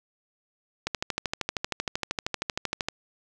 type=click train; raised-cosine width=0.2 ms; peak=-10 dBFS; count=27; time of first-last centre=0.87-2.886 s; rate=12.9 Hz; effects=none